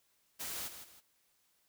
white noise with echo, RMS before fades -41 dBFS, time 0.39-0.69 s, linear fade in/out 20 ms, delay 160 ms, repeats 2, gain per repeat -9 dB, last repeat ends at 1.01 s, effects white hiss -74 dBFS RMS until 1.68 s

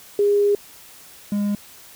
sine / triangle tone pair in turn, 408.1 / 204.5 Hz, G#4 / G#3, -30 / -26 cents, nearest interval octave, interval 1196 cents, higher first, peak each -14 / -17 dBFS, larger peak first, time 0.19-0.55 / 1.32-1.55 s, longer first, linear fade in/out 2 ms, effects white hiss -45 dBFS RMS until 1.95 s

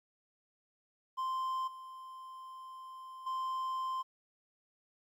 triangle tone with level steps, 1043 Hz, C6, 6 cents flat, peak -31 / -44 / -32 dBFS, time 1.17-4.03 s, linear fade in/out 20 ms, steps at 1.67 / 3.26 s, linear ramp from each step 10 ms, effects 12-bit

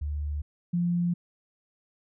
sine tone pair in turn, 73.7 / 173.98 Hz, D2 / F3, +7 / -6 cents, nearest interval octave + minor third, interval 1487 cents, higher second, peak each -28 / -23 dBFS, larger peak second, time 0.01-0.42 / 0.73-1.14 s, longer neither, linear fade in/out 10 ms, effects none

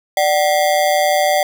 square ring-modulated tone, 674 Hz, E5, 38 cents sharp, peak -10 dBFS, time 0.17-1.43 s, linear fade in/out 2 ms, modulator 82.9 Hz, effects none

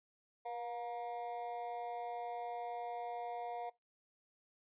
triangle tone with amplitude modulation, 712 Hz, F5, 33 cents sharp, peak -34 dBFS, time 0.45-3.7 s, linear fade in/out 10 ms, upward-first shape sine, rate 231 Hz, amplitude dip 100%, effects noise-tail reverb RT60 0.2 s tail -22 dB re dry + resampled to 8000 Hz

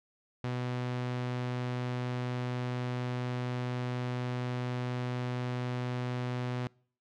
sawtooth tone, 124.2 Hz, B2, 10 cents sharp, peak -28 dBFS, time 0.44-6.67 s, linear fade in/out 0 ms, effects noise-tail reverb RT60 0.5 s tail -25 dB re dry + low-pass 4000 Hz 12 dB/octave

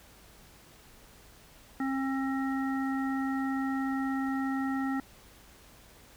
harmonic tone, 268.3 Hz, C4, 44 cents sharp, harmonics 1 / 3 / 5 / 7, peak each -29 / -38 / -40 / -41 dBFS, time 1.8-5 s, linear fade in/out 2 ms, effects added 50 Hz sine -62 dBFS peak until 6.16 s + pink hiss -56 dBFS RMS until 6.16 s

